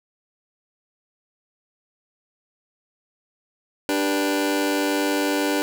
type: chord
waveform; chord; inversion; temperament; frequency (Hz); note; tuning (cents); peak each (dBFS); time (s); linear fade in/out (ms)
sawtooth; G major; second; just; 294 / 392 / 490; D4 / G4 / B4; +2 / 0 / -14; -18 / -23 / -24; 3.89-5.62; 0
effects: none